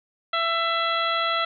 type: harmonic tone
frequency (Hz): 667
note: E5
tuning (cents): +20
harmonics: 1 / 2 / 3 / 4 / 5 / 6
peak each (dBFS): -29 / -24 / -30 / -34 / -29 / -34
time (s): 0.33-1.45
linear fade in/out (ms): 5
effects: none